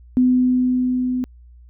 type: tone with level ramp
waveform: sine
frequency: 252.2 Hz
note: B3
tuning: 36 cents sharp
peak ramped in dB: -11 to -19 dBFS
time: 0.17-1.24 s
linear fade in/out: 0 ms
effects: added 60 Hz sine -42 dBFS peak until 1.69 s